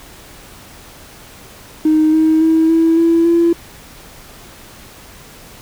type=tone with pitch steps; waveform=triangle; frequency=311.1 / 316.4 / 321.7 / 327.1 / 332.7 / 338.3 Hz; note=D#4 / D#4 / E4 / E4 / E4 / E4; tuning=0 / +29 / -42 / -13 / +16 / +45 cents; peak=-5 dBFS; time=1.85-3.53 s; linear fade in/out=5 ms; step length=280 ms; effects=tanh soft clip ceiling -6 dBFS + pink hiss -39 dBFS RMS until 5.61 s